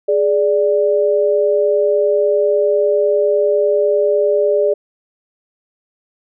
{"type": "tone pair together", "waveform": "sine", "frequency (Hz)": [416.6, 586.6], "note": ["G#4", "D5"], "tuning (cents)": [5, -2], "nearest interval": "tritone", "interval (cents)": 593, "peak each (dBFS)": -14, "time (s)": [0.08, 4.74], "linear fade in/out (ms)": 10, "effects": []}